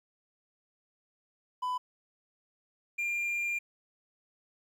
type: tone pair in turn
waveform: triangle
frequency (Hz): 1000 / 2395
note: B5 / D7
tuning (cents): +21 / +33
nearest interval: octave + minor third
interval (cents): 1512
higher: second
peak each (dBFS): -28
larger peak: neither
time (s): 1.62-1.78 / 2.98-3.59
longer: second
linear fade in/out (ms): 10
effects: 11-bit